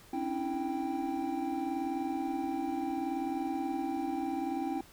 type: tone cluster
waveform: triangle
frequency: 269.2 / 289.9 / 328.4 / 784 Hz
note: C4 / D4 / E4 / G5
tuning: +49 / -22 / -6 / 0 cents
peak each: -35 / -37 / -34 / -35 dBFS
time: 0.13-4.81 s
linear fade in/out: 5 ms
effects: pink hiss -57 dBFS RMS until 4.92 s